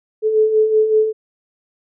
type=beating tone pair; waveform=sine; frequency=429.5 / 434.8 Hz; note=A4 / A4; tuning=-42 / -21 cents; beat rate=5.3 Hz; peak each=-20 / -12 dBFS; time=0.22-1.13 s; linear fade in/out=50 ms; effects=none